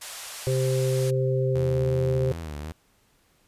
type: band-pass noise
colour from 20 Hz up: white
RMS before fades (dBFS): -39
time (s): 0.01-1.11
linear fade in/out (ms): 10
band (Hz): 540 to 11000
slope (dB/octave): 24
type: harmonic tone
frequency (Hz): 130.6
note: C3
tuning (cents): -3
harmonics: 1 / 3 / 4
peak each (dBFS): -23 / -27 / -28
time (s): 0.47-2.32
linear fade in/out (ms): 0
type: tone with vibrato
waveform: sawtooth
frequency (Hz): 77.9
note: D#2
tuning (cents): +3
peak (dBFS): -29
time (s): 1.55-2.72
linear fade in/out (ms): 0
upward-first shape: sine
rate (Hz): 2.7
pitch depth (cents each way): 120
effects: pink hiss -64 dBFS RMS until 3.47 s + resampled to 32000 Hz